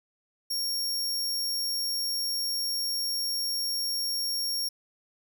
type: tone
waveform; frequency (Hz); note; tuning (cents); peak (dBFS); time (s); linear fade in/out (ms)
sawtooth; 5540; F8; -15; -25; 0.5-4.69; 10
effects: none